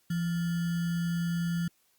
sine tone with sample-and-hold, 170 Hz, F3, 46 cents flat, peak -27 dBFS, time 0.1-1.68 s, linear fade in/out 5 ms, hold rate 1575 Hz, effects white hiss -69 dBFS RMS until 1.98 s + Opus 48 kbps

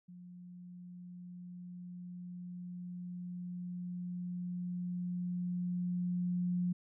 sine tone with level ramp, 178.1 Hz, F3, 34 cents sharp, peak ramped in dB -49 to -30 dBFS, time 0.08-6.73 s, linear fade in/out 10 ms, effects none

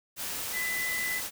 sine tone in noise, 2000 Hz, B6, 21 cents sharp, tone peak -30 dBFS, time 0.52-1.22 s, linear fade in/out 50 ms, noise white, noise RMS -35 dBFS, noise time 0.16-1.31 s, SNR +2 dB, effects none

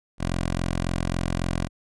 10% pulse tone, 43.65 Hz, F1, in tune, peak -16 dBFS, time 0.18-1.69 s, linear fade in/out 50 ms, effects resampled to 24000 Hz

